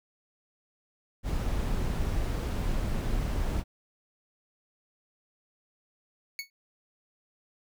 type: noise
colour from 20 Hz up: brown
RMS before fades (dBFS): -29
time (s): 1.23-3.64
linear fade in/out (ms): 50
type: tone with exponential decay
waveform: 25% pulse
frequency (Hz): 2217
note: C#7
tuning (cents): 0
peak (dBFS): -26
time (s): 6.39-6.5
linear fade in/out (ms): 1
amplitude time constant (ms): 22
effects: none